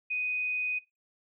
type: tone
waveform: sine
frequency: 2494 Hz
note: D#7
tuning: 3 cents sharp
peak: -29 dBFS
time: 0.1-0.79 s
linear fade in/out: 10 ms
effects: noise-tail reverb RT60 0.2 s tail -17 dB re dry